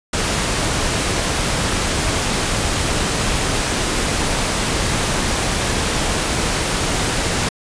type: noise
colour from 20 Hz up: pink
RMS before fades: -19 dBFS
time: 0.13-7.49 s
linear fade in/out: 5 ms
effects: resampled to 22050 Hz